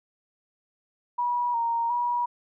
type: tone with pitch steps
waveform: sine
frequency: 969 / 930 / 965 Hz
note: B5 / A#5 / B5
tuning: -33 / -4 / -40 cents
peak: -23 dBFS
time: 1.18-2.26 s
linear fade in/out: 10 ms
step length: 360 ms
effects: none